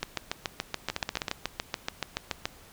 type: two click trains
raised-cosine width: 0.2 ms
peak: -12 / -11 dBFS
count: 7 / 18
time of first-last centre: 0.9-1.282 / 0.03-2.455 s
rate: 15.7 / 7.01 Hz
effects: pink hiss -53 dBFS RMS until 2.72 s

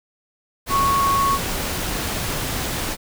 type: tone in noise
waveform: sine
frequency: 1106 Hz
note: C#6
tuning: 4 cents flat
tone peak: -16 dBFS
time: 0.69-1.39 s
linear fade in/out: 50 ms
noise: pink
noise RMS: -25 dBFS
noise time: 0.66-2.97 s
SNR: +6 dB
effects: none

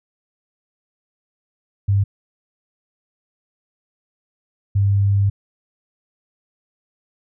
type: tone bursts at uneven times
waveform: sine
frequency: 99.7 Hz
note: G2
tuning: 30 cents sharp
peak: -13 dBFS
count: 2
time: 1.88-2.04 / 4.75-5.3 s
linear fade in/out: 10 ms
effects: none

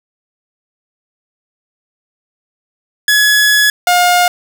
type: tone pair in turn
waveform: sawtooth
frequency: 1693 / 711.8 Hz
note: G#6 / F5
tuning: +33 / +33 cents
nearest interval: octave + minor third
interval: 1500 cents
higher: first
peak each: -4 dBFS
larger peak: neither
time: 3.08-3.7 / 3.87-4.28 s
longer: first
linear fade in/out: 2 ms
effects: none

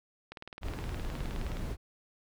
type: click train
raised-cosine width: 0.3 ms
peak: -27 dBFS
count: 25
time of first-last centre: 0.32-1.57 s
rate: 19.2 Hz
type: noise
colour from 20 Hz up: brown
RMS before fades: -36 dBFS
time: 0.61-1.77 s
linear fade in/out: 50 ms
effects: none

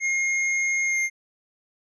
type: tone with pitch glide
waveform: square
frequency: 2139 to 2117 Hz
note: C7 to C7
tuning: +38 to +20 cents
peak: -22 dBFS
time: 0-1.1 s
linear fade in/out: 50 ms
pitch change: -18 cents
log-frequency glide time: 0.85-0.99 s
effects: resampled to 22050 Hz

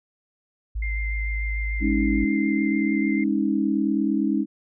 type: tone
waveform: sine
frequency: 53.8 Hz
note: A1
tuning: 38 cents flat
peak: -24 dBFS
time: 0.75-2.25 s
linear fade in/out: 10 ms
type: tone with vibrato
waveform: sine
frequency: 2093 Hz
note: C7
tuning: in tune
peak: -30 dBFS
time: 0.82-3.24 s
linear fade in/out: 5 ms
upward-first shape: triangle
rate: 6.8 Hz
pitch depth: 15 cents each way
type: chord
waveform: sine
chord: Ab suspended fourth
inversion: none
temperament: equal with one note detuned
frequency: 207.7 / 277.2 / 316.4 Hz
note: Ab3 / Db4 / Eb4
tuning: 0 / 0 / +29 cents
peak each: -24 dBFS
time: 1.8-4.46 s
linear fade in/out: 50 ms
effects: none

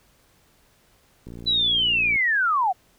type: click train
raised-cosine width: 3 ms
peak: -26 dBFS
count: 53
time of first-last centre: 1.27-2.159 s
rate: 58.5 Hz
type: linear sweep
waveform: sine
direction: down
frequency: 4002 to 698.5 Hz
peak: -18 dBFS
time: 1.46-2.73 s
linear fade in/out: 20 ms
effects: pink hiss -60 dBFS RMS until 2.98 s

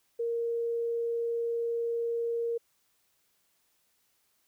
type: tone with vibrato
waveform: sine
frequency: 466.2 Hz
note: A#4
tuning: in tune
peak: -28 dBFS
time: 0.19-2.58 s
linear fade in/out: 10 ms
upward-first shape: triangle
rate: 20 Hz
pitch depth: 9 cents each way
effects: white hiss -72 dBFS RMS until 4.47 s

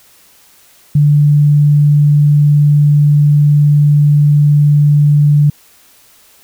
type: tone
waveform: sine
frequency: 146.83 Hz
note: D3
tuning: in tune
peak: -5 dBFS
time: 0.95-5.5 s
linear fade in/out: 5 ms
effects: white hiss -46 dBFS RMS until 6.43 s

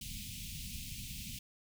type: band-stop noise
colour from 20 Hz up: pink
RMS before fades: -44 dBFS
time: 0.01-1.39 s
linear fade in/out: 5 ms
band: 230 to 2400 Hz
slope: 48 dB/octave
effects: none

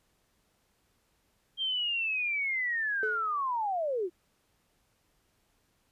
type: linear sweep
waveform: sine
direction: down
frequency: 3200 to 329.6 Hz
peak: -28 dBFS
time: 1.57-4.1 s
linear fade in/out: 50 ms
type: tone with exponential decay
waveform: triangle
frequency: 432.9 Hz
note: A4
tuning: 28 cents flat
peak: -27 dBFS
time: 3.03-3.44 s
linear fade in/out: 1 ms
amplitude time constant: 87 ms
effects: pink hiss -72 dBFS RMS until 5.91 s + resampled to 32000 Hz

